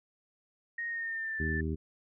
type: tone with pitch glide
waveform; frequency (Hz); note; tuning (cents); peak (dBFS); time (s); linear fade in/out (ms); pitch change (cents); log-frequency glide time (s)
sine; 1864.7 to 1763.1; A#6 to A6; 0 to +3; -33; 0.78-1.61; 5; -97; 0.88-1.4
type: harmonic tone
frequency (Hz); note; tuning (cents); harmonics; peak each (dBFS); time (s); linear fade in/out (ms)
79.1; D#2; +29; 1 / 2 / 3 / 4 / 5; -33 / -37 / -38 / -40 / -40; 1.39-1.76; 20
effects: none